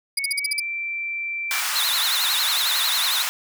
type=tone with pitch glide; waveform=sine; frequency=2217 to 2346 Hz; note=C#7 to D7; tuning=0 to -2 cents; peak=-25 dBFS; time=0.17-1.61 s; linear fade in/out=10 ms; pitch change=+98 cents; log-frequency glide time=0.29-0.62 s
type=tone bursts; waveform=25% pulse; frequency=4881 Hz; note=D#8; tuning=34 cents flat; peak=-15 dBFS; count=7; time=0.17-0.599 s; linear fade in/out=5 ms; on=21 ms; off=47 ms
type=high-pass noise; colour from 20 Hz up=pink; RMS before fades=-25 dBFS; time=1.51-3.29 s; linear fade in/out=0 ms; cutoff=1000 Hz; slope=24 dB/octave
type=tone with vibrato; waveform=square; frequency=3845 Hz; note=B7; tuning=47 cents flat; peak=-22 dBFS; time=1.75-3.23 s; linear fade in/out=10 ms; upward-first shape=triangle; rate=11 Hz; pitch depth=210 cents each way
effects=none